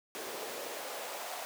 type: noise with high-pass filter sweep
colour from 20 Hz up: pink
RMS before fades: -41 dBFS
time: 0.15-1.45 s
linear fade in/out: 0 ms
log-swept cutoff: 390 to 720 Hz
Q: 2.3
effects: none